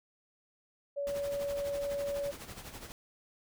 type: tone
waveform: sine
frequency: 567 Hz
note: C#5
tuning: 39 cents sharp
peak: -32 dBFS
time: 0.96-2.32 s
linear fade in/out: 20 ms
type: noise with tremolo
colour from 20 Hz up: pink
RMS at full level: -44 dBFS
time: 1.07-2.92 s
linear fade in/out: 0 ms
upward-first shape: sine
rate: 12 Hz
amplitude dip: 65%
effects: none